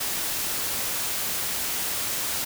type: noise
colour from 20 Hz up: white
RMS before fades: -28 dBFS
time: 0-2.45 s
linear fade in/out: 10 ms
effects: none